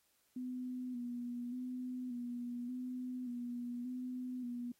sine tone with vibrato, 246.9 Hz, B3, in tune, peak -39 dBFS, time 0.36-4.72 s, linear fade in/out 5 ms, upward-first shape square, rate 0.86 Hz, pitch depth 34 cents each way, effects white hiss -75 dBFS RMS until 4.79 s + AAC 48 kbps

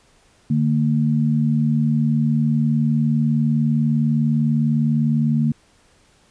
sine tone pair together, 148.2 / 228.1 Hz, D3 / A#3, +16 / -37 cents, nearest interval perfect fifth, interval 747 cents, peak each -18 dBFS, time 0.5-5.52 s, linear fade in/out 5 ms, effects pink hiss -56 dBFS RMS until 6.3 s + resampled to 22050 Hz

